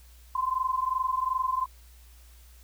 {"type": "tone pair together", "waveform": "sine", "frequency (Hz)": [1024.3, 1047], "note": ["C6", "C6"], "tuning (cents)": [-37, 1], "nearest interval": "unison", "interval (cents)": 38, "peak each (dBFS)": -28, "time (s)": [0.35, 1.66], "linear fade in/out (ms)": 5, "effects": ["added 60 Hz sine -50 dBFS peak until 2.63 s", "white hiss -59 dBFS RMS until 2.63 s"]}